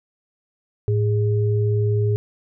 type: tone pair together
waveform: sine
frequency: 108.44 / 410 Hz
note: A2 / G#4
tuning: -25 / -22 cents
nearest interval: octave + major seventh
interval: 2303 cents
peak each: -17 / -24 dBFS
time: 0.88-2.16 s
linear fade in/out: 0 ms
effects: none